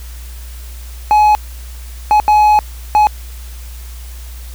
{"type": "tone bursts at uneven times", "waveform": "triangle", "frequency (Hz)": 845, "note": "G#5", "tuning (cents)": 30, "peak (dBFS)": -4, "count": 4, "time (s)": [[1.11, 1.35], [2.11, 2.2], [2.28, 2.59], [2.95, 3.07]], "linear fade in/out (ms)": 0, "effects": ["added 60 Hz sine -27 dBFS peak until 4.54 s", "white hiss -39 dBFS RMS until 4.54 s"]}